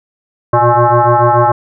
sine tone with frequency modulation, 116.54 Hz, A#2, in tune, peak -6 dBFS, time 0.53-1.52 s, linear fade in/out 5 ms, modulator 240 Hz, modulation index 4.6, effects none

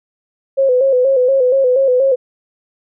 sine tone with vibrato, 521 Hz, C5, 7 cents flat, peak -9 dBFS, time 0.57-2.16 s, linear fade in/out 20 ms, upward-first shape square, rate 4.2 Hz, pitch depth 66 cents each way, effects none

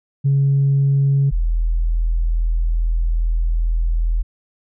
sine tone pair in turn, 138.59 / 41.2 Hz, C#3 / E1, 0 / 0 cents, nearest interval octave + major sixth, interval 2100 cents, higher first, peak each -11 / -14 dBFS, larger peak first, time 0.24-1.31 / 1.31-4.23 s, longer second, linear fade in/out 20 ms, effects tanh soft clip ceiling -9 dBFS

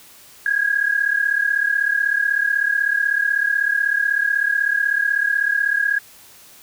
sine tone pair together, 1625.1 / 1661.2 Hz, G#6 / G#6, -38 / 0 cents, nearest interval unison, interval 38 cents, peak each -19 dBFS, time 0.46-5.99 s, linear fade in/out 2 ms, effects white hiss -46 dBFS RMS until 6.62 s

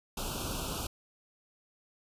pink band-stop noise, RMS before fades -36 dBFS, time 0.17-0.87 s, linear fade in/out 5 ms, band 1500 to 2500 Hz, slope 96 dB/octave, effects resampled to 32000 Hz

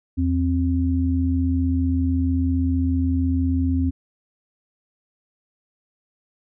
sine tone pair together, 82.7 / 263.7 Hz, E2 / C4, +6 / +14 cents, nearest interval octave + minor sixth, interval 2008 cents, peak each -20 / -21 dBFS, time 0.17-3.91 s, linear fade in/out 20 ms, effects none

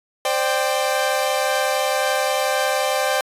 sawtooth chord, C suspended second, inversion none, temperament equal with one note detuned, 523.3 / 594.5 / 784 Hz, C5 / D5 / G5, 0 / +21 / 0 cents, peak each -19 dBFS, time 0.25-3.21 s, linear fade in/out 2 ms, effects resampled to 32000 Hz

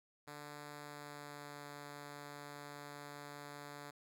5% pulse tone with pitch glide, 146.83 to 144.98 Hz, D3 to D3, 0 to -22 cents, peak -37 dBFS, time 0.27-3.91 s, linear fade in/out 10 ms, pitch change -22 cents, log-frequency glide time 0.7-1.65 s, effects none

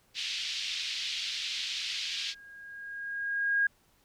pink band-pass noise, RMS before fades -35 dBFS, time 0.14-2.35 s, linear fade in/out 50 ms, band 2700 to 4800 Hz, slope 24 dB/octave
sine tone with exponential growth, 1631 Hz, G#6, 32 cents flat, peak -22 dBFS, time 1.78-3.67 s, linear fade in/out 5 ms, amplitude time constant 410 ms
effects pink hiss -67 dBFS RMS until 4.04 s

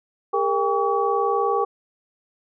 sine tone cluster, 405.2 / 465 / 798 / 1135 Hz, G#4 / A#4 / G5 / C#6, -43 / -4 / +31 / +41 cents, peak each -24 dBFS, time 0.33-1.65 s, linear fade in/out 10 ms, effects none

